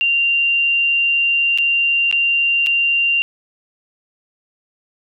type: tone with dropouts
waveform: sine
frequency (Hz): 2776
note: F7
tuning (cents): -11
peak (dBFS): -13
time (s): 0.01-3.22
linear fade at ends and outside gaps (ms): 0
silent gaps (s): 1.576-1.585 / 2.113-2.126 / 2.663-2.669
effects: none